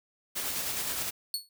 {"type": "noise with tremolo", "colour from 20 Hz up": "white", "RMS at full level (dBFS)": -32, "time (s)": [0.35, 1.11], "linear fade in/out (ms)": 20, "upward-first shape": "square", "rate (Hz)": 9.6, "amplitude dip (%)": 25}
{"type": "tone with exponential decay", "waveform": "sawtooth", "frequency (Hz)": 4400, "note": "C#8", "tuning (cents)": -14, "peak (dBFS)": -23, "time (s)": [1.34, 1.49], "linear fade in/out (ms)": 1, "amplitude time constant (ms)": 31}
{"effects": []}